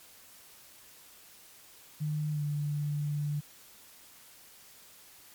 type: tone with pitch glide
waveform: sine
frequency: 151.4 to 147.09 Hz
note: D#3 to D3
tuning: -47 to +3 cents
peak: -29 dBFS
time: 2-3.41 s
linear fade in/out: 20 ms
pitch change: -50 cents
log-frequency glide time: 2.33-2.41 s
effects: white hiss -55 dBFS RMS until 5.34 s + MP3 96 kbps